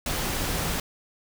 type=tone in noise; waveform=sine; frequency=170 Hz; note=F3; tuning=46 cents flat; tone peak=-35 dBFS; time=0.54-0.76 s; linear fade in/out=2 ms; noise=pink; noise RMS=-28 dBFS; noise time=0.06-0.8 s; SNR=-10 dB; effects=none